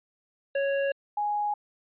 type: tone pair in turn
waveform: square / sine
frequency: 554.4 / 830.7 Hz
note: C#5 / G#5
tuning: 0 / 0 cents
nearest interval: perfect fifth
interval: 700 cents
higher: second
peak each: -25 dBFS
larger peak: neither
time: 0.55-0.92 / 1.17-1.54 s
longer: neither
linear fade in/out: 5 ms
effects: resampled to 8000 Hz